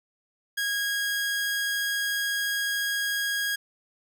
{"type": "tone", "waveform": "sawtooth", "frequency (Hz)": 1641, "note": "G#6", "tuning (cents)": -21, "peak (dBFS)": -22, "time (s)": [0.57, 3.56], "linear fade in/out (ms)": 10, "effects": []}